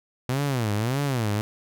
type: tone with vibrato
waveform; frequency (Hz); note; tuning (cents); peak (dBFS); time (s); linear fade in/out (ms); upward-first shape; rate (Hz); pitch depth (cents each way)
sawtooth; 121.7; B2; -25; -19; 0.29-1.41; 0; sine; 1.7; 290
effects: none